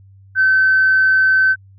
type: tone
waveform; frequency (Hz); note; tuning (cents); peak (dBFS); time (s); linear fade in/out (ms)
sine; 1534; G6; -38; -9; 0.35-1.56; 50
effects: tanh soft clip ceiling -5 dBFS + added 97 Hz sine -42 dBFS peak until 1.78 s

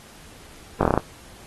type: slowing click train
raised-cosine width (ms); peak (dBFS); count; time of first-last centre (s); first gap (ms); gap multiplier
1; -4; 7; 0.81-0.976; 20; 1.13
effects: pink hiss -47 dBFS RMS until 1.46 s + AAC 32 kbps

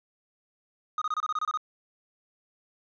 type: tone bursts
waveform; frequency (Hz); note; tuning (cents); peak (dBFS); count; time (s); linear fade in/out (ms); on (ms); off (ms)
triangle; 1244.5; D#6; 0; -24; 10; 0.98-1.574; 2; 36; 26
effects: resampled to 16000 Hz + 10-bit

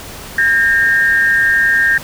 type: tone pair together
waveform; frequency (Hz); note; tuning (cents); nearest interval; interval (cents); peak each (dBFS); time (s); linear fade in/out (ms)
sine; 1604.9 / 1836; G6 / A#6; +40 / -27; major second; 233; -12; 0.38-1.98; 5
effects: pink hiss -31 dBFS RMS until 2.03 s

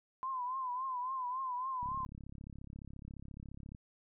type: tone with vibrato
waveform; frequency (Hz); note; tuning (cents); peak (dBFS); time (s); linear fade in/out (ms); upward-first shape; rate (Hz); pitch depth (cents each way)
sine; 1022; C6; -41; -35; 0.23-2.05; 0; triangle; 3.6; 94
type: click train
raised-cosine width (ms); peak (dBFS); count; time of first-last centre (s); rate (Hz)
5; -36; 67; 1.83-3.749; 34.4
effects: none

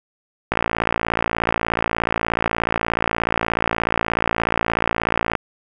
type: click train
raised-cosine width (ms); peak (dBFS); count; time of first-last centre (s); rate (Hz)
0.5; -3; 275; 0.52-5.352; 56.7
effects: none

